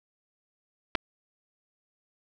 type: clicks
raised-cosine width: 0.3 ms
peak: -10 dBFS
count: 2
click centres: 0.951 / 0.954 s
effects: none